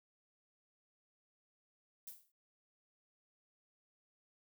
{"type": "noise with exponential decay", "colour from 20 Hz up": "violet", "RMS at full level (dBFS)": -45, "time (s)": [2.07, 2.32], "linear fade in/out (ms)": 5, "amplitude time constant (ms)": 53, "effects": []}